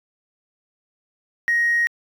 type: tone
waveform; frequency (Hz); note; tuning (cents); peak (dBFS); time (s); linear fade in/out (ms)
triangle; 1879; A#6; +13; -13; 1.48-1.87; 0
effects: tanh soft clip ceiling -13 dBFS